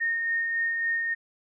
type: tone with tremolo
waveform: sine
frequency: 1841 Hz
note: A#6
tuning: 22 cents flat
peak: -23 dBFS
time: 0-1.15 s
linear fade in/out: 20 ms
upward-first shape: sine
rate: 3.6 Hz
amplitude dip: 30%
effects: none